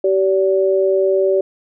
sine tone pair together, 384.4 / 575 Hz, G4 / D5, -34 / -37 cents, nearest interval perfect fifth, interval 697 cents, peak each -14 / -16 dBFS, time 0.04-1.41 s, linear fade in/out 5 ms, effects none

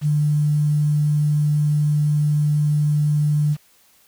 sine tone with quantisation, 149 Hz, D3, 25 cents sharp, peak -15 dBFS, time 0.01-3.57 s, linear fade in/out 50 ms, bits 7, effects white hiss -56 dBFS RMS until 4.07 s

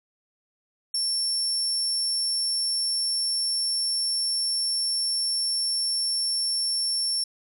35% pulse tone, 5440 Hz, F8, 46 cents flat, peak -21 dBFS, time 0.94-7.24 s, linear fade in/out 5 ms, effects none

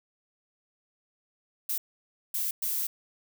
violet noise bursts at uneven times, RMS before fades -30 dBFS, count 3, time 1.69-1.78 / 2.34-2.51 / 2.62-2.87 s, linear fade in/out 5 ms, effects none

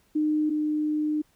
sine tone pair in turn, 305 / 303.4 Hz, D#4 / D#4, -34 / -44 cents, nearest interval unison, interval 10 cents, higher first, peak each -21 / -23 dBFS, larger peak first, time 0.15-0.5 / 0.5-1.22 s, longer second, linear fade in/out 10 ms, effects pink hiss -65 dBFS RMS until 1.35 s

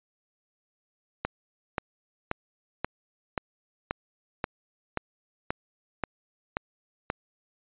click train, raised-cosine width 0.5 ms, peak -12 dBFS, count 12, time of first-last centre 1.25-7.101 s, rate 1.88 Hz, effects resampled to 8000 Hz

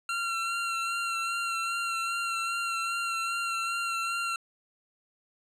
25% pulse tone with vibrato, 1367 Hz, F6, 37 cents flat, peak -25 dBFS, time 0.09-4.36 s, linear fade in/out 2 ms, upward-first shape sine, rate 2.5 Hz, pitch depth 22 cents each way, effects low-pass 9000 Hz 12 dB/octave

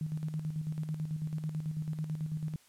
sine tone with tremolo, 155.56 Hz, D#3, in tune, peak -31 dBFS, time 0.01-2.56 s, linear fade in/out 2 ms, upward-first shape square, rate 9.1 Hz, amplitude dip 55%, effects white hiss -63 dBFS RMS until 2.68 s + low-pass 12000 Hz 12 dB/octave

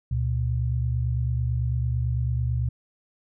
sine tone pair together, 71.5 / 120.51 Hz, D2 / B2, -46 / -42 cents, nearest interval major sixth, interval 904 cents, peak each -26 / -24 dBFS, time 0.11-2.69 s, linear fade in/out 5 ms, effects none

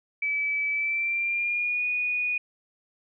sine tone with pitch glide, 2300 to 2465 Hz, D7 to D#7, -37 to -17 cents, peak -24 dBFS, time 0.22-2.38 s, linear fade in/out 5 ms, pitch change +120 cents, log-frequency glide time 0.71-1.85 s, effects none

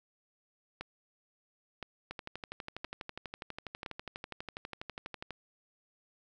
two click trains, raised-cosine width 0.3 ms, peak -24 / -23 dBFS, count 40 / 4, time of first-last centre 2.11-5.307 / 0.81-3.862 s, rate 12.2 / 0.983 Hz, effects none

